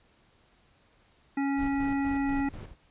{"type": "harmonic tone", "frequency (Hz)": 277.2, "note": "C#4", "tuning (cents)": 0, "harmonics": [1, 3, 5, 7, 9], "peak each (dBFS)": [-26, -35, -43, -39, -47], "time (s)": [1.37, 2.49], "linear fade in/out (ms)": 5}
{"type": "noise with tremolo", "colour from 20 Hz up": "brown", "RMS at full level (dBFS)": -38, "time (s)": [1.56, 2.76], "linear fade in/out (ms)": 50, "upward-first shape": "square", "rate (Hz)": 4.1, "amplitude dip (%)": 60}
{"effects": ["pink hiss -64 dBFS RMS until 2.9 s", "resampled to 8000 Hz"]}